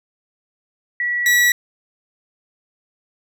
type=tone pair in turn; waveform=sine / 40% pulse; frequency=1939 / 1939 Hz; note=B6 / B6; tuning=-32 / -32 cents; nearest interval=unison; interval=0 cents; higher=neither; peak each=-18 / -11 dBFS; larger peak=second; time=1-1.26 / 1.26-1.52 s; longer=neither; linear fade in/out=2 ms; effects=none